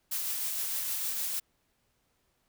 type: noise with tremolo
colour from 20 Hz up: blue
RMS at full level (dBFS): -32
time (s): 0.11-1.4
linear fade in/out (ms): 10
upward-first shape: sine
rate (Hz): 6.5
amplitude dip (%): 25
effects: pink hiss -74 dBFS RMS until 2.48 s